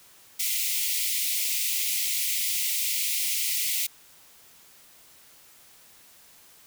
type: high-pass noise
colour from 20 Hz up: white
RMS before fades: -27 dBFS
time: 0.39-3.87 s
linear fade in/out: 10 ms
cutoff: 2000 Hz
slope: 96 dB/octave
effects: white hiss -54 dBFS RMS until 6.66 s